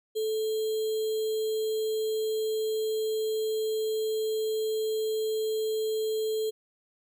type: tone with sample-and-hold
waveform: sine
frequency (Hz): 436.6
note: A4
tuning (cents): -13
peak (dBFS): -26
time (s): 0.15-6.51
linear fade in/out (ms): 20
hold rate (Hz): 3675
effects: none